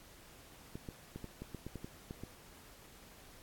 clicks, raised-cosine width 3 ms, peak -30 dBFS, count 11, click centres 0.755 / 0.888 / 1.16 / 1.243 / 1.42 / 1.547 / 1.666 / 1.757 / 1.845 / 2.109 / 2.236 s, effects pink hiss -58 dBFS RMS until 3.42 s + AAC 64 kbps

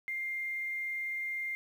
sine tone, 2106 Hz, C7, 11 cents sharp, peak -33 dBFS, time 0.08-1.55 s, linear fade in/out 0 ms, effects 10-bit

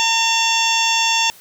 harmonic tone with a mistuned harmonic, 910 Hz, A#5, 42 cents flat, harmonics 1 / 2 / 3 / 4 / 5 / 6 / 7 / 8, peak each -20 / -28 / -19 / -21 / -30 / -24 / -25 / -29 dBFS, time 0-1.3 s, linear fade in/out 0 ms, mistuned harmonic 4, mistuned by -87 cents, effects white hiss -45 dBFS RMS until 1.4 s

